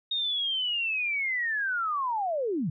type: linear sweep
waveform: sine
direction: down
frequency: 3729 to 131.7 Hz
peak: -26 dBFS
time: 0.11-2.7 s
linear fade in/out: 5 ms
effects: none